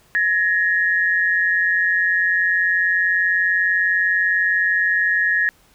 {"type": "tone pair together", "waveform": "sine", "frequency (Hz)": [1684.5, 1864.7], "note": ["G#6", "A#6"], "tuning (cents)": [24, 0], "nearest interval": "major second", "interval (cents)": 176, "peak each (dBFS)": -18, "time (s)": [0.15, 5.49], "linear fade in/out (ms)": 0, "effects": ["pink hiss -55 dBFS RMS until 5.74 s"]}